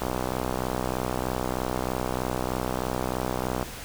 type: click train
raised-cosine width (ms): 1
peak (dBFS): -13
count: 229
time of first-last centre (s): 0.02-3.628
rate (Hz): 63.2
effects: pink hiss -39 dBFS RMS until 3.84 s